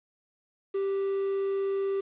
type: tone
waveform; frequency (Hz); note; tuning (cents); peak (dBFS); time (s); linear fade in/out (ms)
triangle; 392; G4; 0; -24; 0.74-2.01; 10
effects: resampled to 8000 Hz + 9-bit